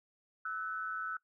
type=tone pair together; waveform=sine; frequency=1311 / 1491.1 Hz; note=E6 / F#6; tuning=-10 / +13 cents; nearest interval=major second; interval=223 cents; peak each=-38 / -38 dBFS; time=0.45-1.17 s; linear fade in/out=5 ms; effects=noise-tail reverb RT60 0.1 s tail -19 dB re dry